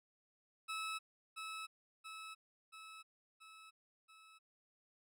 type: tone with echo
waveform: 20% pulse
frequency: 1300 Hz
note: E6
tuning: 24 cents flat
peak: -35 dBFS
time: 0.68-0.99 s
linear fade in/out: 20 ms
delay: 680 ms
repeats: 5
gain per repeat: -4 dB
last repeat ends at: 4.39 s
effects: low-pass 12000 Hz 12 dB/octave